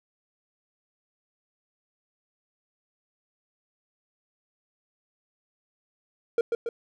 triangle tone with echo, 466.2 Hz, A#4, in tune, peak -17 dBFS, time 6.38-6.41 s, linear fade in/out 2 ms, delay 140 ms, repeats 2, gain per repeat -4 dB, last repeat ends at 6.69 s, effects none

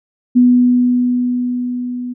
sine tone with level ramp, 246.9 Hz, B3, in tune, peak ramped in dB -5 to -21 dBFS, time 0.35-2.14 s, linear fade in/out 20 ms, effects none

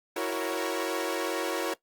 sawtooth chord, F# dominant seventh, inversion third, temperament equal with one note detuned, 329.6 / 371.9 / 466.2 / 554.4 Hz, E4 / F#4 / A#4 / C#5, 0 / +9 / 0 / 0 cents, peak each -30 dBFS, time 0.16-1.74 s, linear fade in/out 5 ms, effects noise-tail reverb RT60 0.1 s tail -18 dB re dry + Opus 24 kbps

